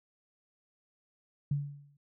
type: tone with exponential decay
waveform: sine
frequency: 143.2 Hz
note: D3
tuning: 43 cents flat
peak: -25 dBFS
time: 1.51-1.97 s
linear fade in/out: 5 ms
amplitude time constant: 100 ms
effects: none